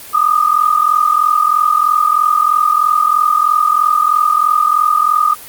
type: tone pair together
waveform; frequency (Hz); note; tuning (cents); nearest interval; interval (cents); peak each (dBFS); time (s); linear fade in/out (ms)
sine; 1201.4 / 1244.5; D6 / D#6; +39 / 0; minor second; 61; -12; 0.13-5.35; 20
effects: white hiss -33 dBFS RMS until 5.48 s + Opus 32 kbps